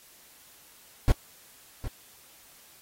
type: noise with echo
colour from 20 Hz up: brown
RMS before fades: -18 dBFS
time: 1.08-1.12 s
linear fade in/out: 0 ms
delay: 760 ms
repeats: 1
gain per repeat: -14 dB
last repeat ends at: 1.88 s
effects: white hiss -55 dBFS RMS until 2.81 s + AAC 48 kbps